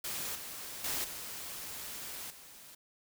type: noise with level steps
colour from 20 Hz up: white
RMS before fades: -38 / -44 / -35 / -43 / -53 dBFS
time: 0.04-2.75 s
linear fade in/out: 5 ms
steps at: 0.35 / 0.84 / 1.04 / 2.3 s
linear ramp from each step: 5 ms
effects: none